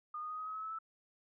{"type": "tone with pitch steps", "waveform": "sine", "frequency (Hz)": [1222, 1234.8, 1247.7, 1260.7, 1273.9, 1287.2, 1300.7, 1314.3], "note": ["D#6", "D#6", "D#6", "D#6", "D#6", "E6", "E6", "E6"], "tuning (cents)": [-32, -14, 4, 22, 40, -42, -24, -6], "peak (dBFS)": -39, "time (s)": [0.14, 0.788], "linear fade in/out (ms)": 5, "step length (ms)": 81, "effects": []}